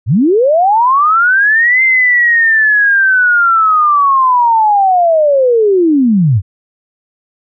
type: linear two-way sweep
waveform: sine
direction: up then down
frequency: 85.3 to 2093 to 85.3 Hz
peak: -6 dBFS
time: 0.06-6.42 s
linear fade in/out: 50 ms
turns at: 1.83 s
effects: none